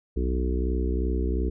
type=harmonic tone; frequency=62.8 Hz; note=B1; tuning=30 cents sharp; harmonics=1 / 3 / 4 / 5 / 6 / 7; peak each=-24 / -35 / -35 / -34 / -33 / -36 dBFS; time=0.16-1.5 s; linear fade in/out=10 ms; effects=none